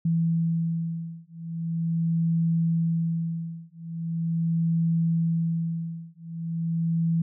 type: beating tone pair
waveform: sine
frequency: 165.4 / 165.81 Hz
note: E3 / E3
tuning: +6 / +10 cents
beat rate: 0.41 Hz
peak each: -26 dBFS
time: 0.05-7.22 s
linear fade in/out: 5 ms
effects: none